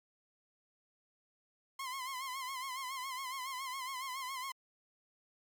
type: tone with vibrato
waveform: sawtooth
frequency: 1046.5 Hz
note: C6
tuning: in tune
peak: -35 dBFS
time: 1.79-4.52 s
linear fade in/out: 5 ms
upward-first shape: sine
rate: 7.2 Hz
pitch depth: 82 cents each way
effects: MP3 96 kbps